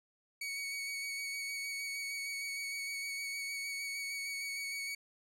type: tone with vibrato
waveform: sawtooth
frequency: 2237 Hz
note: C#7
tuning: 15 cents sharp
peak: -34 dBFS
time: 0.41-4.95 s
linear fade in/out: 5 ms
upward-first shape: square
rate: 6.5 Hz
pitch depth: 13 cents each way
effects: low-pass 12000 Hz 12 dB/octave + 12-bit